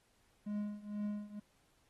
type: tone with tremolo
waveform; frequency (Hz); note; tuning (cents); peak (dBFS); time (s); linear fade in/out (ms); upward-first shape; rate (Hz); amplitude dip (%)
triangle; 207.7; G#3; 0; -32; 0.46-1.4; 10; triangle; 2.1; 90
effects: pink hiss -73 dBFS RMS until 1.89 s + AAC 32 kbps